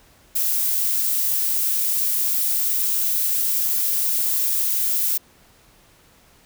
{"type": "noise", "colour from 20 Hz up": "violet", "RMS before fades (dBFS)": -21, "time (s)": [0.35, 5.18], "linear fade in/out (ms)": 10, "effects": ["pink hiss -54 dBFS RMS until 6.45 s"]}